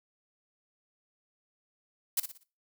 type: noise with echo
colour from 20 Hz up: blue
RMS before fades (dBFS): -27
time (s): 2.17-2.2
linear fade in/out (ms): 5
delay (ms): 59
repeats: 4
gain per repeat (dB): -9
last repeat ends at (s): 2.436
effects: noise-tail reverb RT60 0.3 s tail -17 dB re dry